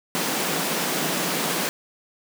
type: high-pass noise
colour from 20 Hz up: pink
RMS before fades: -25 dBFS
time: 0.15-1.69 s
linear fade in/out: 0 ms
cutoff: 150 Hz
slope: 96 dB/octave
effects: none